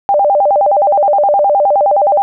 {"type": "tone with vibrato", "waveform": "sine", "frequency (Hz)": 687, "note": "F5", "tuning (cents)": -29, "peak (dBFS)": -7, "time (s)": [0.09, 2.22], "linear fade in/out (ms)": 0, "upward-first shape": "square", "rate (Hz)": 9.6, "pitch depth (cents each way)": 260, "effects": []}